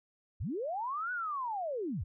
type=linear two-way sweep; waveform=sine; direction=up then down; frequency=55 to 1499 to 55 Hz; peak=-33 dBFS; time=0.4-2.04 s; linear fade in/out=10 ms; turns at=1.12 s; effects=none